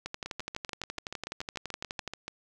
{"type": "two click trains", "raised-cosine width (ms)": 0.2, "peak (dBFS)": [-20, -18], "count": [15, 25], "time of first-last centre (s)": [[0.26, 2.28], [0.06, 2.077]], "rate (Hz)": [6.93, 11.9], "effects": []}